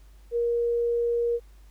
sine tone, 472.2 Hz, A#4, 22 cents sharp, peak -22 dBFS, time 0.31-1.4 s, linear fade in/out 50 ms, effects added 50 Hz sine -48 dBFS peak until 1.7 s + pink hiss -63 dBFS RMS until 1.7 s

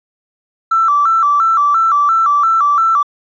triangle tone with vibrato, 1244.5 Hz, D#6, in tune, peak -5 dBFS, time 0.71-3.03 s, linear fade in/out 10 ms, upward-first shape square, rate 2.9 Hz, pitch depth 120 cents each way, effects tanh soft clip ceiling -7 dBFS + resampled to 16000 Hz

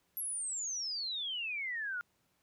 sine exponential sweep, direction down, 11700 to 1396.9 Hz, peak -35 dBFS, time 0.17-2.01 s, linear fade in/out 0 ms, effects pink hiss -75 dBFS RMS until 2.42 s + high-pass 80 Hz 12 dB/octave

